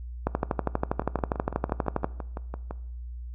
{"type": "two click trains", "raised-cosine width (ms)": 1, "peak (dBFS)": [-20, -10], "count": [11, 23], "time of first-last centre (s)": [[1.02, 2.709], [0.27, 2.044]], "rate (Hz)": [5.92, 12.4], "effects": ["noise-tail reverb RT60 0.7 s tail -19 dB re dry", "added 60 Hz sine -35 dBFS peak until 3.34 s"]}